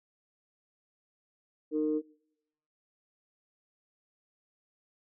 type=tone pair together; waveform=sine; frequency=306.6 / 459.2 Hz; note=D#4 / A#4; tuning=-25 / -26 cents; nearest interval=perfect fifth; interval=699 cents; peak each=-28 / -30 dBFS; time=1.71-2.02 s; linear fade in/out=50 ms; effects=noise-tail reverb RT60 0.9 s tail -25 dB re dry + tanh soft clip ceiling -19 dBFS